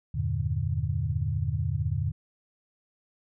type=chord; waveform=sine; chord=E half-diminished seventh; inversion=none; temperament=equal; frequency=82.41 / 98 / 116.54 / 146.83 Hz; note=E2 / G2 / Bb2 / D3; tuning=0 / 0 / 0 / 0 cents; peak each=-31 dBFS; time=0.14-2.12 s; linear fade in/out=10 ms; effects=none